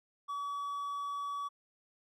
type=tone; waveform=triangle; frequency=1139 Hz; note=C#6; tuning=47 cents sharp; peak=-33 dBFS; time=0.28-1.49 s; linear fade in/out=20 ms; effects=MP3 96 kbps